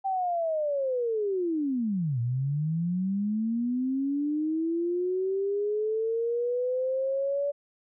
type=linear two-way sweep; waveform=sine; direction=down then up; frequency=784 to 115.6 to 575 Hz; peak=-25 dBFS; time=0.04-7.52 s; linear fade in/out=20 ms; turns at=2.2 s; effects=none